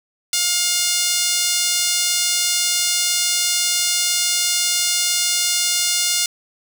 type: tone with high-pass filter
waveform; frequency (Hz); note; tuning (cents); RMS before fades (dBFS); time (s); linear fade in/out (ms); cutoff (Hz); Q
5% pulse; 709; F5; +26; -19; 0.33-6.26; 2; 2400; 0.54
effects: none